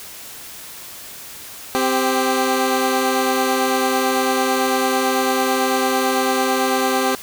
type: tone pair together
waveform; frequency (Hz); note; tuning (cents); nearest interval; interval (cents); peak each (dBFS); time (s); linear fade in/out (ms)
15% pulse; 260 / 394.5; C4 / G4; -11 / +11; perfect fifth; 722; -13; 1.75-7.15; 0
effects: white hiss -36 dBFS RMS until 7.22 s